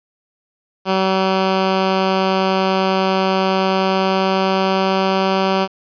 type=tone with pitch glide; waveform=10% pulse; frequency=190.1 to 191.42 Hz; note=F#3 to G3; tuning=+47 to -41 cents; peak=-6 dBFS; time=0.85-5.68 s; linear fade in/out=50 ms; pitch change=+12 cents; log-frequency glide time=3.44-5.41 s; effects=resampled to 11025 Hz + 8-bit